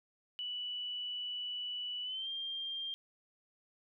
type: tone with pitch glide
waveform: sine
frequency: 2960 to 3191 Hz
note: F#7 to G7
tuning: 0 to +30 cents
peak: -37 dBFS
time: 0.39-2.94 s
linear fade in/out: 0 ms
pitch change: +130 cents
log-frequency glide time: 2.03-2.29 s
effects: none